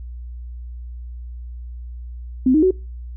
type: tone with pitch steps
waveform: sine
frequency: 257.7 / 310 / 373 Hz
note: C4 / D#4 / F#4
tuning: -26 / -6 / +14 cents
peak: -11 dBFS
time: 2.46-2.709 s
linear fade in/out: 5 ms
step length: 83 ms
effects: noise-tail reverb RT60 0.3 s tail -25 dB re dry + added 60 Hz sine -30 dBFS peak until 3.16 s